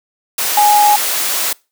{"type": "tone in noise", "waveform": "sine", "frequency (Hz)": 830.6, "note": "G#5", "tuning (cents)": 0, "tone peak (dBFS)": -7, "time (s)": [0.57, 0.96], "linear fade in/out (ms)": 5, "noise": "white", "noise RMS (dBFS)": -17, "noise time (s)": [0.38, 1.53], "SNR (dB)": 7, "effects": ["noise-tail reverb RT60 0.3 s tail -25 dB re dry", "high-pass 400 Hz 12 dB/octave"]}